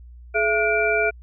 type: tone cluster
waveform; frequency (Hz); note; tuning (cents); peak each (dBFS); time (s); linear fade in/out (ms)
sine; 425.7 / 673 / 1441 / 2345; G#4 / E5 / F#6 / D7; +43 / +36 / -46 / -3; -23; 0.34-1.11; 20
effects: added 60 Hz sine -40 dBFS peak until 1.22 s